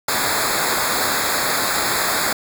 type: noise with comb filter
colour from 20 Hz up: pink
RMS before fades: -20 dBFS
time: 0.08-2.33 s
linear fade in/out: 5 ms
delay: 0.34 ms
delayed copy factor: -1
effects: none